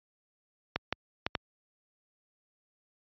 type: clicks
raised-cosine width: 0.3 ms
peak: -12 dBFS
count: 4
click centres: 0.76 / 0.926 / 1.265 / 1.352 s
effects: high-pass 60 Hz 12 dB/octave + resampled to 11025 Hz